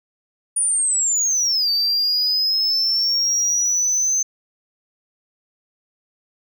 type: linear two-way sweep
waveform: sine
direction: down then up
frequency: 9630 to 4593 to 6240 Hz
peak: -14 dBFS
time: 0.56-4.23 s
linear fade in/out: 10 ms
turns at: 1.7 s
effects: tanh soft clip ceiling -15 dBFS